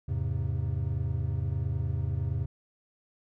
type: chord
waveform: triangle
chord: E augmented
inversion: none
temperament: equal with one note detuned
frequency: 82.41 / 103.83 / 132.87 Hz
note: E2 / G#2 / B#2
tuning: 0 / 0 / +27 cents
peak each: -30 dBFS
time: 0.08-2.46 s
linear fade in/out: 10 ms
effects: none